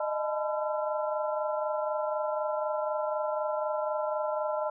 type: tone cluster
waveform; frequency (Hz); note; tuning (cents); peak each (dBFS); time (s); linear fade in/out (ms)
sine; 611 / 635 / 863 / 1008 / 1354; D#5 / D#5 / A5 / B5 / E6; -32 / +35 / -34 / +35 / +46; -30 / -39 / -35 / -37 / -39; 0-4.7; 5
effects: none